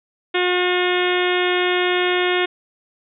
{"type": "harmonic tone with a mistuned harmonic", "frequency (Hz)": 359.8, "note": "F#4", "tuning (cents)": -48, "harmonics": [1, 2, 3, 4, 5, 6, 7, 8, 9, 10], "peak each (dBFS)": [-19, -26, -29, -27, -26, -26, -30, -29, -29, -31], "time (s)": [0.34, 2.46], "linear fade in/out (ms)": 10, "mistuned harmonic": 9, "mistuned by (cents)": 22, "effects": []}